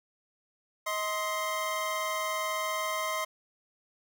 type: tone pair together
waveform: 25% pulse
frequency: 632 / 1046.5 Hz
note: D#5 / C6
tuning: +27 / 0 cents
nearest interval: major sixth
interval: 873 cents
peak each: -30 / -28 dBFS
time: 0.86-3.25 s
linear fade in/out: 10 ms
effects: none